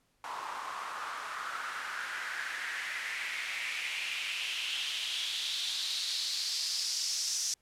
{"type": "noise with band-pass filter sweep", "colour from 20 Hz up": "white", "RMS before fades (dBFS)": -36, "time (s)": [0.24, 7.54], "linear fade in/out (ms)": 2, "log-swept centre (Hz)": [970, 5900], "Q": 3.8, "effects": ["pink hiss -73 dBFS RMS until 7.61 s", "low-pass 12000 Hz 12 dB/octave"]}